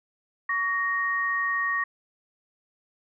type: tone pair together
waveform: sine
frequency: 1129 / 1866.1 Hz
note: C#6 / A#6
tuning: +31 / +1 cents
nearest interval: major sixth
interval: 870 cents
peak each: -28 / -25 dBFS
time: 0.49-1.84 s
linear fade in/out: 5 ms
effects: none